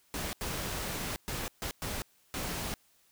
pink noise bursts at uneven times, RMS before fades -36 dBFS, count 6, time 0.14-0.33 / 0.41-1.16 / 1.28-1.48 / 1.62-1.71 / 1.82-2.02 / 2.34-2.74 s, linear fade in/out 0 ms, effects white hiss -67 dBFS RMS until 3.11 s

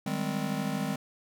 square chord, Ab major seventh, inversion second, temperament just, 155.74 / 194.67 / 207.7 / 259.6 Hz, Eb3 / G3 / Ab3 / C4, +2 / -12 / 0 / -13 cents, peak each -36 / -36 / -35 / -36 dBFS, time 0.06-0.96 s, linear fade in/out 5 ms, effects none

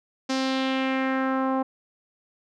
sawtooth tone with low-pass filter sweep, 264.2 Hz, C4, 17 cents sharp, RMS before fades -25 dBFS, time 0.29-1.63 s, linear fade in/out 10 ms, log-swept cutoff 5600 to 930 Hz, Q 2.1, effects none

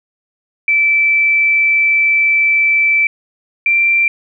sine tone pair in turn, 2323 / 2357 Hz, D7 / D7, -20 / +6 cents, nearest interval unison, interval 26 cents, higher second, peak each -9 dBFS, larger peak neither, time 0.68-3.07 / 3.66-4.08 s, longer first, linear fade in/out 2 ms, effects none

